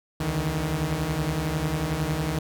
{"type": "tone cluster", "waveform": "sawtooth", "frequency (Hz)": [65.4, 75.2, 148, 159], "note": ["C2", "D2", "D3", "D#3"], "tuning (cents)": [0, 42, 14, 38], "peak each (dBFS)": [-32, -31, -26, -23], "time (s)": [0.2, 2.39], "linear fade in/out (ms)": 5, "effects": []}